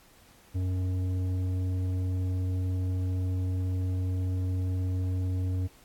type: tone with tanh clipping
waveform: sine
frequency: 92.2 Hz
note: F#2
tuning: 6 cents flat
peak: -28 dBFS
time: 0.54-5.68 s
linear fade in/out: 20 ms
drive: 10 dB
effects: pink hiss -58 dBFS RMS until 5.84 s + AAC 64 kbps